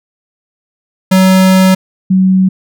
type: tone pair in turn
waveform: square / sine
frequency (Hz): 188 / 188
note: F#3 / F#3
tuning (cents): +28 / +28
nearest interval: unison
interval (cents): 0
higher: neither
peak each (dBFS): -5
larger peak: neither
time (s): 1.11-1.75 / 2.1-2.49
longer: first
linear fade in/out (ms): 10
effects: none